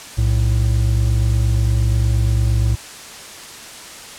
triangle tone pair together, 62.1 / 110.65 Hz, B1 / A2, +10 / +10 cents, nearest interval minor seventh, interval 1000 cents, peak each -14 dBFS, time 0.17-2.76 s, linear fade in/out 20 ms, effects white hiss -35 dBFS RMS until 4.18 s + low-pass 9000 Hz 12 dB/octave

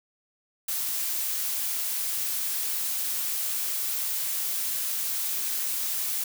blue noise, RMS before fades -29 dBFS, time 0.68-6.24 s, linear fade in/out 5 ms, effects none

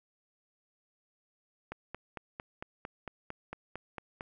click train, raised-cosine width 0.5 ms, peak -24 dBFS, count 12, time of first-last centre 1.72-4.209 s, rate 4.42 Hz, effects none

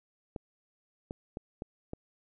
clicks, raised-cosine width 2 ms, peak -24 dBFS, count 5, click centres 0.362 / 1.109 / 1.371 / 1.621 / 1.934 s, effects none

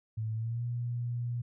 sine tone with pitch glide, 110.2 to 120.17 Hz, A2 to B2, +3 to -47 cents, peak -31 dBFS, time 0.17-1.42 s, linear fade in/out 10 ms, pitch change +150 cents, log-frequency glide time 0.34-0.64 s, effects none

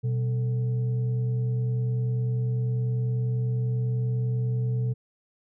sine tone with frequency modulation, 123.47 Hz, B2, in tune, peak -23 dBFS, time 0.03-4.94 s, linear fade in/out 20 ms, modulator 317 Hz, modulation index 0.3, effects none

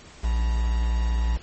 triangle tone with quantisation, 57.7 Hz, A#1, 17 cents flat, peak -18 dBFS, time 0.23-1.38 s, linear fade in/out 20 ms, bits 6, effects pink hiss -47 dBFS RMS until 1.42 s + MP3 32 kbps

